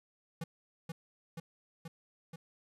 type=tone with echo; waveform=square; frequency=164.81 Hz; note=E3; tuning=in tune; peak=-37 dBFS; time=0.41-0.44 s; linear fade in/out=5 ms; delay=480 ms; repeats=4; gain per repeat=-2 dB; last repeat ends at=2.36 s; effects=resampled to 32000 Hz + 12-bit